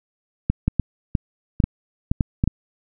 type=clicks; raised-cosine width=5 ms; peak=-5 dBFS; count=10; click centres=0.5 / 0.68 / 0.797 / 1.152 / 1.602 / 1.64 / 2.115 / 2.208 / 2.439 / 2.476 s; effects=none